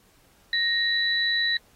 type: tone pair together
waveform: sine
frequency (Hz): 1864.7 / 3951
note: A#6 / B7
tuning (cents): 0 / 0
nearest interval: octave + minor second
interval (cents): 1300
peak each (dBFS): -24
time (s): 0.53-1.57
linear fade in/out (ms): 2
effects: pink hiss -60 dBFS RMS until 1.75 s + AAC 48 kbps